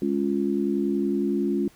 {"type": "chord", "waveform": "sine", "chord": "Db major", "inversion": "second", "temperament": "equal with one note detuned", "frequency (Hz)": [207.7, 278.3, 349.2], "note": ["Ab3", "Db4", "F4"], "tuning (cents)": [0, 7, 0], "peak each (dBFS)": -26, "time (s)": [0.02, 1.68], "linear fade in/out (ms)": 2, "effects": ["pink hiss -56 dBFS RMS until 1.75 s"]}